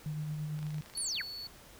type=tone with tremolo; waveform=sine; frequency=152 Hz; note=D#3; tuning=40 cents flat; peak=-33 dBFS; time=0.06-0.81 s; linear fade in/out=0 ms; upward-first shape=sine; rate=8.8 Hz; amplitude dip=30%
type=click train; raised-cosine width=0.2 ms; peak=-34 dBFS; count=11; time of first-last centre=0.59-0.976 s; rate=25.9 Hz
type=tone; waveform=triangle; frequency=4435 Hz; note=C#8; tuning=in tune; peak=-39 dBFS; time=0.95-1.47 s; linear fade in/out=2 ms
type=linear sweep; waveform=sine; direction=down; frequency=11000 to 1318.5 Hz; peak=-33 dBFS; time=0.97-1.22 s; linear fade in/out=5 ms
effects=pink hiss -55 dBFS RMS until 1.79 s